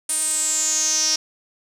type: tone with band-pass filter sweep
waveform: sawtooth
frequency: 311.1 Hz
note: D#4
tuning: in tune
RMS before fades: -21 dBFS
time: 0.09-1.16 s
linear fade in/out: 5 ms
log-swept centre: 9200 to 5500 Hz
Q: 8.9
effects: none